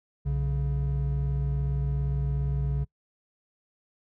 triangle tone pair together, 62.4 / 139.9 Hz, B1 / C#3, +19 / +16 cents, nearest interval octave + major second, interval 1397 cents, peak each -26 / -25 dBFS, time 0.25-2.85 s, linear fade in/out 20 ms, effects noise-tail reverb RT60 0.1 s tail -24 dB re dry

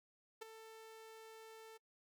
sawtooth tone with ADSR envelope, 444.1 Hz, A4, 16 cents sharp, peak -39 dBFS, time 0.41-1.78 s, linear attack 12 ms, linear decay 12 ms, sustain -11 dB, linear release 17 ms, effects noise-tail reverb RT60 0.1 s tail -24 dB re dry

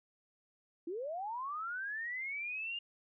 sine linear sweep, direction up, 316.8 to 2843 Hz, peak -37 dBFS, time 0.87-2.79 s, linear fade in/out 5 ms, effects none

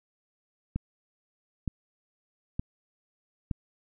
click train, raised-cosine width 5 ms, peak -17 dBFS, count 4, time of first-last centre 0.76-3.512 s, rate 1.09 Hz, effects none

